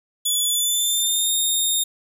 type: tone with pitch glide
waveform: 15% pulse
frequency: 3433 to 3679 Hz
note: A7 to A#7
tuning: -43 to -24 cents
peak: -12 dBFS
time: 0.25-1.84 s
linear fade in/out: 10 ms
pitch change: +119 cents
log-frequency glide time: 0.43-1.32 s
effects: none